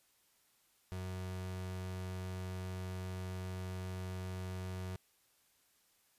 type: tone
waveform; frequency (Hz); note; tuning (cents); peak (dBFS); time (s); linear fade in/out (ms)
35% pulse; 92.5; F#2; 0; -38; 0.92-4.96; 0
effects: white hiss -72 dBFS RMS until 6.18 s + resampled to 32000 Hz